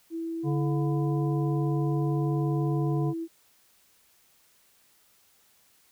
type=tone; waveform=sine; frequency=329.6 Hz; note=E4; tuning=in tune; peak=-30 dBFS; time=0.1-3.28 s; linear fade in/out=50 ms
type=harmonic tone; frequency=143.5 Hz; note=D3; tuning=40 cents flat; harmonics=1 / 3 / 5 / 7; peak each=-25 / -35 / -39 / -42 dBFS; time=0.43-3.14 s; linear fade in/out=50 ms
effects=white hiss -63 dBFS RMS until 5.91 s